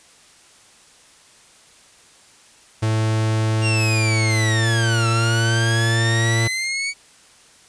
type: tone with pitch glide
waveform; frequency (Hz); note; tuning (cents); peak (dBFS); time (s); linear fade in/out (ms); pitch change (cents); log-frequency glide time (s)
45% pulse; 110 to 113.88; A2 to A#2; 0 to -40; -17; 2.82-6.48; 10; +60; 4.51-4.69
type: linear two-way sweep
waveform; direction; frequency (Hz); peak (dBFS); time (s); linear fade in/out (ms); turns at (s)
sawtooth; down then up; 2807 to 1323 to 2262; -18; 3.61-6.94; 50; 5.09
effects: white hiss -50 dBFS RMS until 7.68 s + resampled to 22050 Hz